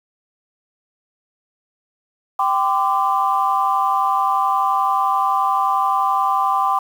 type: chord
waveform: sine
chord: G suspended fourth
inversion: none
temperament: equal with one note detuned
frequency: 784 / 1023.2 / 1174.7 Hz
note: G5 / C6 / D6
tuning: 0 / -39 / 0 cents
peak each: -19 dBFS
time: 2.39-6.79 s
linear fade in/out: 5 ms
effects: tanh soft clip ceiling -5 dBFS + 7-bit